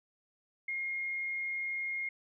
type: tone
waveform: sine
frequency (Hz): 2139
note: C7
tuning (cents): +38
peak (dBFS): -33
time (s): 0.68-2.09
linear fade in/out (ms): 5
effects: none